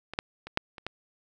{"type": "clicks", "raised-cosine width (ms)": 0.3, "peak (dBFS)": [-22, -10, -24, -8, -26, -17], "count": 6, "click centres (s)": [0.136, 0.189, 0.47, 0.574, 0.782, 0.866], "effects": []}